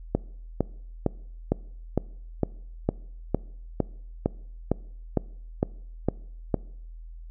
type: click train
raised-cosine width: 2 ms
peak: -8 dBFS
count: 15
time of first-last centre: 0.15-6.543 s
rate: 2.19 Hz
effects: noise-tail reverb RT60 0.7 s tail -23 dB re dry + added 41 Hz sine -39 dBFS peak until 7.3 s